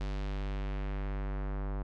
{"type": "tone with low-pass filter sweep", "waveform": "square", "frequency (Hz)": 49.22, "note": "G1", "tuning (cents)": 8, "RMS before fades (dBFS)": -35, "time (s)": [0, 1.83], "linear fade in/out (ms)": 10, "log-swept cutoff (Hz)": [4700, 1200], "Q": 1.1, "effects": []}